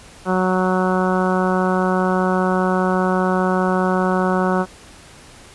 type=harmonic tone; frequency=185 Hz; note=F#3; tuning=in tune; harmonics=1 / 2 / 3 / 4 / 5 / 6 / 7 / 8; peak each=-19 / -22 / -24 / -25 / -26 / -27 / -27 / -28 dBFS; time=0.25-4.66 s; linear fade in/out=50 ms; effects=pink hiss -43 dBFS RMS until 5.54 s + resampled to 24000 Hz